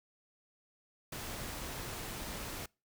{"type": "noise", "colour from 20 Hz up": "pink", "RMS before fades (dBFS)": -42, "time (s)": [1.12, 2.66], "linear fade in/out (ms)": 5, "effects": ["noise-tail reverb RT60 0.3 s tail -26 dB re dry"]}